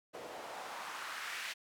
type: noise with band-pass filter sweep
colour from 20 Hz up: white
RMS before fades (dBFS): -44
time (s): 0.13-1.54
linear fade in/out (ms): 20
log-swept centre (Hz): 490 to 2200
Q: 1.6
effects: none